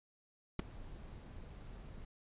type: noise with ADSR envelope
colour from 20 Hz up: brown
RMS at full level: -27 dBFS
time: 0.59-2.05 s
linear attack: 4 ms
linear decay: 8 ms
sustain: -23 dB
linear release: 4 ms
effects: resampled to 8000 Hz